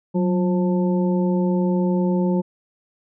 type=harmonic tone with a mistuned harmonic; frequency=177.2 Hz; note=F3; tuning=25 cents sharp; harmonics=1 / 2 / 3 / 5; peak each=-18 / -24 / -28 / -32 dBFS; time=0.14-2.42 s; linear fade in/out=20 ms; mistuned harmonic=1; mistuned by=+65 cents; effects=none